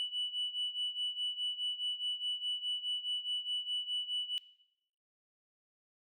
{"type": "beating tone pair", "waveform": "sine", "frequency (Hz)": [2960, 2964.8], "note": ["F#7", "F#7"], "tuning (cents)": [0, 3], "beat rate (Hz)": 4.8, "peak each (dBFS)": [-35, -37], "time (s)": [0, 4.38], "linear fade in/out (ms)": 0, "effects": ["noise-tail reverb RT60 0.8 s tail -20 dB re dry", "tanh soft clip ceiling -29 dBFS"]}